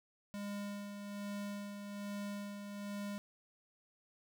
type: tone with tremolo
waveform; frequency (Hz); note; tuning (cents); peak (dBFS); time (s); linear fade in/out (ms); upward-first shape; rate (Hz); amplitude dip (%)
square; 203.2; G#3; -38; -40; 0.34-3.18; 0; sine; 1.2; 45
effects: none